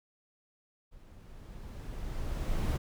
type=noise with level ramp; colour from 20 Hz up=brown; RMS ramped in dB=-54 to -28 dBFS; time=0.91-2.78 s; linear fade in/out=20 ms; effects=none